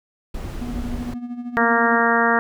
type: noise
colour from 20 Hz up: brown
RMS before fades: -29 dBFS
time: 0.34-1.14 s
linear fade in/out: 5 ms
type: tone with tremolo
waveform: triangle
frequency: 242.1 Hz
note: B3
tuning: 34 cents flat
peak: -23 dBFS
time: 0.61-2 s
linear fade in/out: 10 ms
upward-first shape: sine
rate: 13 Hz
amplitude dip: 65%
type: harmonic tone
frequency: 232.3 Hz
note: A#3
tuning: 6 cents flat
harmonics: 1 / 2 / 3 / 4 / 5 / 6 / 7 / 8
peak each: -23 / -23 / -23 / -23 / -23 / -23 / -23 / -23 dBFS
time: 1.57-2.39 s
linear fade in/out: 0 ms
effects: none